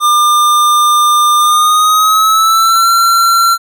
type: tone with pitch glide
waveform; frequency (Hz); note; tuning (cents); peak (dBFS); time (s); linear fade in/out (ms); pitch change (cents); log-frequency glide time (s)
square; 1200 to 1362.6; D6 to F6; +37 to -43; -7; 0-3.58; 50; +220; 1.39-2.9
effects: none